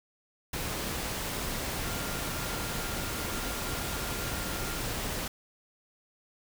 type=tone in noise; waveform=sine; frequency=1396.9 Hz; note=F6; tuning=in tune; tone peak=-44 dBFS; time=1.84-4.78 s; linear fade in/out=5 ms; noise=pink; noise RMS=-34 dBFS; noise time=0.53-5.28 s; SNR=-13 dB; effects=none